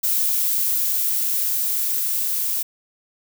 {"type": "noise with level ramp", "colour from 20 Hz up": "violet", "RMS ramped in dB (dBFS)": [-20, -23], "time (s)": [0.03, 2.63], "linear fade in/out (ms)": 10, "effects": []}